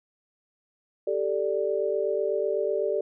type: chord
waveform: sine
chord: G suspended second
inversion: none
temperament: equal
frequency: 392 / 440 / 587.3 Hz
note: G4 / A4 / D5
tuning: 0 / 0 / 0 cents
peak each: -28 dBFS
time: 1.07-3.01 s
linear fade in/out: 5 ms
effects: none